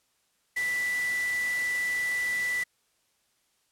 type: tone in noise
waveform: sine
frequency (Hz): 1975.5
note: B6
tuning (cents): 0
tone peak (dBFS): -26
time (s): 0.56-2.64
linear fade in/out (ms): 10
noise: white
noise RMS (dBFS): -39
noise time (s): 0.56-2.64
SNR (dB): +10
effects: white hiss -71 dBFS RMS until 3.71 s + low-pass 11000 Hz 12 dB/octave